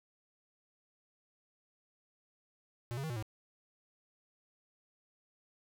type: tone with pitch steps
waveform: square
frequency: 119.3 / 136.9 / 159 / 120.5 / 108.2 Hz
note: A#2 / C#3 / D#3 / B2 / A2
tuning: +41 / -21 / +38 / -42 / -29 cents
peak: -37 dBFS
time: 2.91-3.225 s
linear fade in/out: 0 ms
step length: 63 ms
effects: none